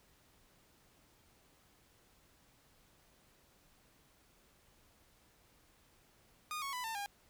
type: tone with pitch steps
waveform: sawtooth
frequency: 1226 / 1104.9 / 995.8 / 897.5 / 808.9 Hz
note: D#6 / C#6 / B5 / A5 / G#5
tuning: -26 / -6 / +14 / +34 / -46 cents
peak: -35 dBFS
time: 6.51-7.06 s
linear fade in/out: 0 ms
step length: 110 ms
effects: pink hiss -68 dBFS RMS until 7.29 s